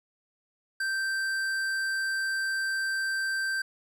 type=tone with tanh clipping; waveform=sine; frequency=1564 Hz; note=G6; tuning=4 cents flat; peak=-29 dBFS; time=0.8-3.62 s; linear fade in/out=5 ms; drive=14 dB; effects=none